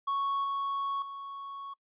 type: tone with level steps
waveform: triangle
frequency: 1108.7 Hz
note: C#6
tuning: in tune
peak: -26 / -28 / -37 dBFS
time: 0.07-1.74 s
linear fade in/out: 10 ms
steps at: 0.44 / 1.02 s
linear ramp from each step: 2 ms
effects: noise-tail reverb RT60 0.1 s tail -26 dB re dry + resampled to 8000 Hz